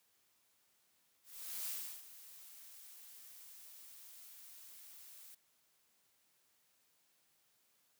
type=noise with ADSR envelope; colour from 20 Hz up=blue; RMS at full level=-41 dBFS; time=1.23-5.35 s; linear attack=440 ms; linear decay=350 ms; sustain=-15 dB; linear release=8 ms; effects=white hiss -75 dBFS RMS until 7.99 s + high-pass 80 Hz 12 dB/octave